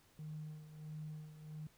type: tone with tremolo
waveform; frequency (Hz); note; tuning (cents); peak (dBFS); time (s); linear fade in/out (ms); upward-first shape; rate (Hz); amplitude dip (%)
triangle; 153.9; D#3; -19; -39; 0.19-1.67; 2; sine; 1.5; 75
effects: tanh soft clip ceiling -41 dBFS + pink hiss -69 dBFS RMS until 1.77 s